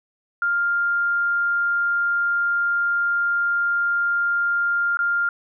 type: tone with dropouts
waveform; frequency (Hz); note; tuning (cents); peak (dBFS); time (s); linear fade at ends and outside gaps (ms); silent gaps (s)
sine; 1400; F6; +4; -18; 0.42-5.29; 2; 4.971-4.99
effects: none